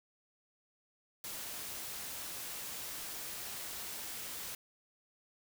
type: noise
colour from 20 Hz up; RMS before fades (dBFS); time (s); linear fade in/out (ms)
white; -43; 1.24-4.55; 2
effects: none